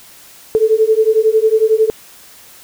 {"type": "beating tone pair", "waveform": "sine", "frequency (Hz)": [433.8, 444.8], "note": ["A4", "A4"], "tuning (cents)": [-25, 19], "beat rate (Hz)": 11, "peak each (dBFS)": -12, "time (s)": [0.55, 1.9], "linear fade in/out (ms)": 0, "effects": ["white hiss -41 dBFS RMS until 2.63 s"]}